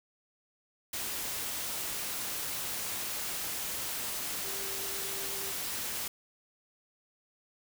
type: tone in noise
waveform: sine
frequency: 392 Hz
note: G4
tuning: in tune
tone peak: -46 dBFS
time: 4.44-5.52 s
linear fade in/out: 5 ms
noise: white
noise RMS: -36 dBFS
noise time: 0.93-6.08 s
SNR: -13 dB
effects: none